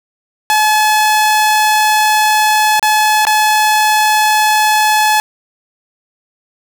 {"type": "tone with dropouts", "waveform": "sawtooth", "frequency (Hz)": 856, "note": "A5", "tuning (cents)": -48, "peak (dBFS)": -5, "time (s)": [0.5, 5.2], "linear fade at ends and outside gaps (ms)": 0, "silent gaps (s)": [[2.795, 2.827], [3.251, 3.269]], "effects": []}